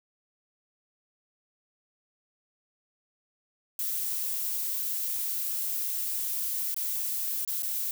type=noise with dropouts; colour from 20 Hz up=violet; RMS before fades=-31 dBFS; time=3.79-7.91 s; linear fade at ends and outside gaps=1 ms; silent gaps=6.744-6.764 / 7.449-7.476 / 7.623-7.631 s; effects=none